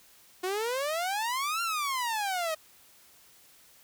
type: exponential two-way sweep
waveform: sawtooth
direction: up then down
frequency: 357.8 to 1396.9 to 618 Hz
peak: -25 dBFS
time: 0.43-2.55 s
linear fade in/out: 10 ms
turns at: 1.62 s
effects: white hiss -58 dBFS RMS until 3.83 s